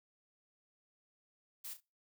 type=noise with echo; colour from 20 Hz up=blue; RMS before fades=-45 dBFS; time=1.64-1.74 s; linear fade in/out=10 ms; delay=33 ms; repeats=2; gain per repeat=-10 dB; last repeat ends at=1.806 s; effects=noise-tail reverb RT60 0.3 s tail -26 dB re dry